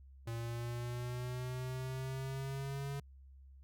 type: linear sweep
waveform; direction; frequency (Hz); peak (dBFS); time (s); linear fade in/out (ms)
square; up; 115.2 to 140.5; -39; 0.27-3; 5
effects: added 67 Hz sine -54 dBFS peak until 3.63 s + Opus 48 kbps